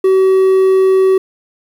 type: tone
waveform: triangle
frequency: 379.9 Hz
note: F#4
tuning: 46 cents sharp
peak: -5 dBFS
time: 0.04-1.18 s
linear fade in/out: 5 ms
effects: 7-bit